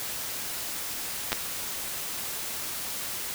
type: clicks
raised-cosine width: 0.2 ms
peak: -8 dBFS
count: 2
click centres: 1.32 / 1.329 s
effects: white hiss -34 dBFS RMS until 3.34 s